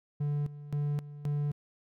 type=tone with tremolo; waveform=triangle; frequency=146 Hz; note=D3; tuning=10 cents flat; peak=-26 dBFS; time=0.2-1.52 s; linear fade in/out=10 ms; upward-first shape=square; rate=1.9 Hz; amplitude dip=80%; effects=none